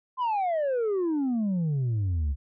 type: exponential sweep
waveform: sine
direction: down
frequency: 1046.5 to 65.8 Hz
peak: -21 dBFS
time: 0.17-2.36 s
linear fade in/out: 50 ms
effects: tanh soft clip ceiling -23 dBFS

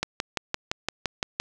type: click train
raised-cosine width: 0.2 ms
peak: -8 dBFS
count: 9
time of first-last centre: 0.03-1.4 s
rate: 5.84 Hz
effects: none

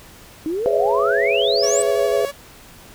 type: exponential sweep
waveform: sine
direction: up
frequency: 302.5 to 8270 Hz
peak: -20 dBFS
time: 0.46-1.82 s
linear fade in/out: 0 ms
type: chord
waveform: sine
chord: C# minor seventh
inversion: second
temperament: just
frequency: 415.8 / 498.9 / 554.4 / 665.2 Hz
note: G#4 / B4 / C#5 / E5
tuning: +2 / +17 / 0 / +16 cents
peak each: -20 / -22 / -22 / -22 dBFS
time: 0.66-2.25 s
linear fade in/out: 0 ms
type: tone with vibrato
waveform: sawtooth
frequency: 562 Hz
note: C#5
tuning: 24 cents sharp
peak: -22 dBFS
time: 1.62-2.32 s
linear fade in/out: 20 ms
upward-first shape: square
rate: 12 Hz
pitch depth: 17 cents each way
effects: pink hiss -44 dBFS RMS until 2.94 s

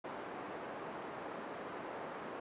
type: band-pass noise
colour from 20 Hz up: pink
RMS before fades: -45 dBFS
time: 0.04-2.4 s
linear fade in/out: 5 ms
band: 330 to 1300 Hz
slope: 12 dB/octave
effects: resampled to 8000 Hz

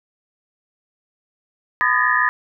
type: tone cluster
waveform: sine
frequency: 1010 / 1227 / 1691 / 1757 / 1876 Hz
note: B5 / D#6 / G#6 / A6 / A#6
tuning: +39 / -25 / +31 / -3 / +11 cents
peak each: -21 dBFS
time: 1.81-2.29 s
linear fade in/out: 0 ms
effects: none

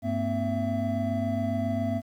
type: tone cluster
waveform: triangle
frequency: 100.6 / 229.2 / 256.5 / 669 Hz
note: G2 / A#3 / C4 / E5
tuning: +45 / -29 / -34 / +25 cents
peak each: -29 dBFS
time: 0.02-2.02 s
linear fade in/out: 50 ms
effects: 10-bit

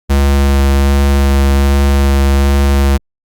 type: tone with vibrato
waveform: square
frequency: 69.3 Hz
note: C#2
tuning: in tune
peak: -8 dBFS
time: 0.09-2.98 s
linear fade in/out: 20 ms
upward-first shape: sine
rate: 1.3 Hz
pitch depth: 12 cents each way
effects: Opus 48 kbps

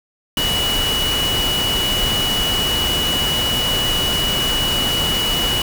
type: tone in noise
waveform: sine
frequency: 2934 Hz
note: F#7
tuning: 15 cents flat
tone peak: -18 dBFS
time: 0.37-5.62 s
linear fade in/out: 2 ms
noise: pink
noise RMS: -22 dBFS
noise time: 0.37-5.62 s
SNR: +1 dB
effects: none

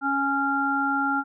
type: harmonic tone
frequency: 277.2 Hz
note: C#4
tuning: in tune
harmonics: 1 / 3 / 5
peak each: -27 / -27 / -24 dBFS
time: 0.01-1.24 s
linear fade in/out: 50 ms
effects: none

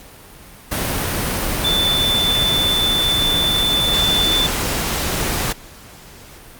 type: tone in noise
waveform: sine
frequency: 3520 Hz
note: A7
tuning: in tune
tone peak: -15 dBFS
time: 1.64-4.47 s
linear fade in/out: 10 ms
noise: pink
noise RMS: -21 dBFS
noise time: 0.71-5.53 s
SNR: +3 dB
effects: pink hiss -41 dBFS RMS until 6.59 s + Opus 48 kbps

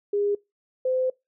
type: tone pair in turn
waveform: sine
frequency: 408.1 / 514.2 Hz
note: G#4 / C5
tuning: -30 / -30 cents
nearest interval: major third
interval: 400 cents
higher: second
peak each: -21 dBFS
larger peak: neither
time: 0.13-0.35 / 0.85-1.1 s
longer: second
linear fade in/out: 5 ms
effects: noise-tail reverb RT60 0.2 s tail -23 dB re dry

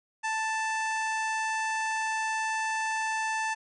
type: harmonic tone with a mistuned harmonic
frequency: 881 Hz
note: A5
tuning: 2 cents sharp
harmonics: 1 / 2 / 3 / 4 / 5 / 6 / 7 / 8 / 9 / 10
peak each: -30 / -32 / -37 / -49 / -48 / -50 / -43 / -49 / -52 / -49 dBFS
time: 0.23-3.55 s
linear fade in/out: 20 ms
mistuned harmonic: 5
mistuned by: +48 cents
effects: none

